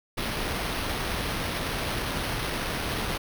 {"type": "noise with sample-and-hold", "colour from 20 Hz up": "pink", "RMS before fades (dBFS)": -30, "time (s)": [0.17, 3.18], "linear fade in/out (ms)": 10, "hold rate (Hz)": 7350, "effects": []}